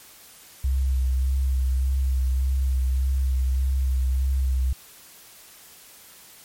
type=tone with vibrato; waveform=sine; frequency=65.41 Hz; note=C2; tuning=in tune; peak=-19 dBFS; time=0.64-4.73 s; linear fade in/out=5 ms; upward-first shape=sine; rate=1.7 Hz; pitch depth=28 cents each way; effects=white hiss -48 dBFS RMS until 6.44 s + MP3 64 kbps